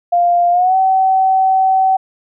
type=tone with pitch glide; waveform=sine; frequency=698.5 to 761.7 Hz; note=F5 to G5; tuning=0 to -50 cents; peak=-9 dBFS; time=0.12-1.97 s; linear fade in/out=10 ms; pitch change=+150 cents; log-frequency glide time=0.51-0.76 s; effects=none